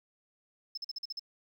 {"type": "tone bursts", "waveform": "sine", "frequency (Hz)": 5240, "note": "E8", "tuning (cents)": -11, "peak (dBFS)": -34, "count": 7, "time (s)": [0.75, 1.195], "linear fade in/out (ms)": 5, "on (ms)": 25, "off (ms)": 45, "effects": ["tanh soft clip ceiling -31 dBFS", "11-bit"]}